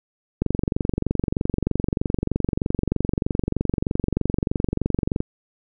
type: click train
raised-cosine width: 3 ms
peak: -8 dBFS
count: 112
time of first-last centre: 0.42-5.204 s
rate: 23.2 Hz
effects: none